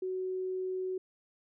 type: tone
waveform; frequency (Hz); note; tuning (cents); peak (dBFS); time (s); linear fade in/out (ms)
sine; 372.5; F#4; +12; -32; 0.02-0.98; 5
effects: none